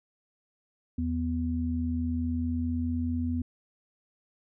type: tone pair together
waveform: sine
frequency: 82.41 / 247 Hz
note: E2 / B3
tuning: 0 / 0 cents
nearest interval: octave + perfect fifth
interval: 1900 cents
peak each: -30 / -29 dBFS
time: 0.98-3.42 s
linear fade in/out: 5 ms
effects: none